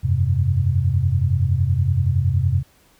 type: chord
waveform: sine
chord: F suspended second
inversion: none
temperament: equal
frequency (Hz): 87.31 / 98 / 130.81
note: F2 / G2 / C3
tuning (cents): 0 / 0 / 0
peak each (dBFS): -20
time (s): 0.03-2.63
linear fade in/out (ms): 20
effects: pink hiss -56 dBFS RMS until 2.99 s